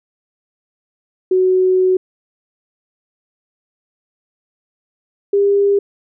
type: tone pair in turn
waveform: sine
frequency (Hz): 371.5 / 401.4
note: F#4 / G4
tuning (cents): +7 / +41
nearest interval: minor second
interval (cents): 134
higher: second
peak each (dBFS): -10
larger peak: neither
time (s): 1.31-1.97 / 5.33-5.79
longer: first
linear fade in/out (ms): 5
effects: none